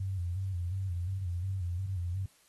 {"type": "tone with vibrato", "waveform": "sine", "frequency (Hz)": 91.6, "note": "F#2", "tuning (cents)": -17, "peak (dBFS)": -31, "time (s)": [0, 2.26], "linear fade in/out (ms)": 5, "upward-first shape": "square", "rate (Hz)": 2.8, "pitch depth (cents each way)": 81, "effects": ["white hiss -65 dBFS RMS until 2.48 s", "AAC 32 kbps"]}